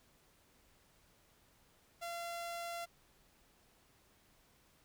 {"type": "tone", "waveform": "sawtooth", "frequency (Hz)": 685, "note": "F5", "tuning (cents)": -34, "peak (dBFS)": -37, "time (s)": [2.01, 2.86], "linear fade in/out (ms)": 20, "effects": ["pink hiss -69 dBFS RMS until 4.84 s"]}